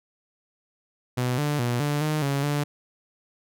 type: tone with pitch steps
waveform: sawtooth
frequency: 124.8 / 147.4 / 121 / 146.4 / 153.2 / 139.7 / 145.8 Hz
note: B2 / D3 / B2 / D3 / D#3 / C#3 / D3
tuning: +19 / +7 / -35 / -5 / -27 / +14 / -12 cents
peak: -19 dBFS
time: 1.17-2.64 s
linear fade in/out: 10 ms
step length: 210 ms
effects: none